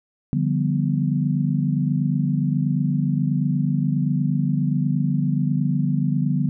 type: chord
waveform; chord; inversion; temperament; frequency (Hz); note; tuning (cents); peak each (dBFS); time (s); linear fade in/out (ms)
sine; G dominant seventh; second; equal; 146.83 / 174.61 / 196 / 246.9; D3 / F3 / G3 / B3; 0 / 0 / 0 / 0; -21 / -25 / -26 / -25; 0.33-6.49; 0
effects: none